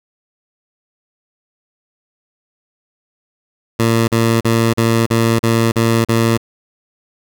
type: tone bursts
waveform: 15% pulse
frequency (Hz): 114.5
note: A#2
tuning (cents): -31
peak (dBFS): -5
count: 8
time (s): 3.79-6.376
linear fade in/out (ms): 10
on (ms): 290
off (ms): 38
effects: none